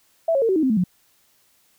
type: tone with pitch steps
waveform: sine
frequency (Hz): 659.3 / 548 / 455.5 / 378.7 / 314.8 / 261.6 / 217.5 / 180.78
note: E5 / C#5 / A#4 / F#4 / D#4 / C4 / A3 / F#3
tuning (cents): 0 / -20 / -40 / +40 / +20 / 0 / -20 / -40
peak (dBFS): -16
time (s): 0.28-0.84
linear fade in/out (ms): 5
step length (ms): 70
effects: white hiss -61 dBFS RMS until 1.78 s